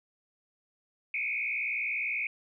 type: tone with frequency modulation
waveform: sine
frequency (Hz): 2349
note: D7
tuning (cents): 0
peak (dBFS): -29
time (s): 1.14-2.27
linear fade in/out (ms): 2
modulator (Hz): 60.2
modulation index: 3.1
effects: none